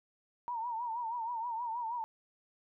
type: tone with vibrato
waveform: sine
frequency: 932.3 Hz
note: A#5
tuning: in tune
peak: -34 dBFS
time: 0.48-2.04 s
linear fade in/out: 0 ms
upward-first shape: triangle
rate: 6.3 Hz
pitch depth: 110 cents each way
effects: none